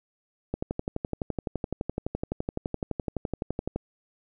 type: click train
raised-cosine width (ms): 2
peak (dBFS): -15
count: 39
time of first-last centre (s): 0.54-3.76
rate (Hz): 11.8
effects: none